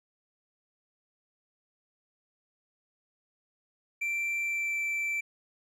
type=tone with pitch glide; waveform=triangle; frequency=2349 to 2334 Hz; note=D7 to D7; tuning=0 to -11 cents; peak=-27 dBFS; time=4.01-5.21 s; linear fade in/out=10 ms; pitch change=-11 cents; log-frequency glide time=4.39-4.78 s; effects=none